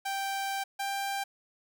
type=tone pair in turn; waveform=sawtooth; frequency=784 / 790.8 Hz; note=G5 / G5; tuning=0 / +15 cents; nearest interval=unison; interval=15 cents; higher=second; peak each=-27 dBFS; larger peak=neither; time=0.05-0.64 / 0.79-1.24 s; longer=first; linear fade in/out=10 ms; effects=none